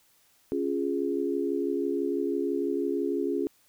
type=chord; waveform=sine; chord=Db major; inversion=none; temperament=equal; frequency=277.2 / 349.2 / 415.3 Hz; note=Db4 / F4 / Ab4; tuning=0 / 0 / 0 cents; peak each=-30 dBFS; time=0.52-3.47 s; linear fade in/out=0 ms; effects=white hiss -64 dBFS RMS until 3.68 s